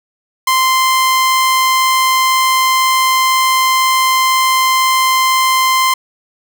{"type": "tone", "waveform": "sawtooth", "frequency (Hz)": 1042, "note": "C6", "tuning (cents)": -7, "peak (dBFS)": -6, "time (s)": [0.47, 5.94], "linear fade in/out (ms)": 5, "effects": []}